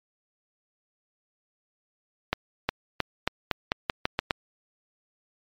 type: accelerating click train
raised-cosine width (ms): 0.3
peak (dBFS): -7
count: 10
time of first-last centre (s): 2.33-4.308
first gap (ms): 360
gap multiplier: 0.87
effects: MP3 96 kbps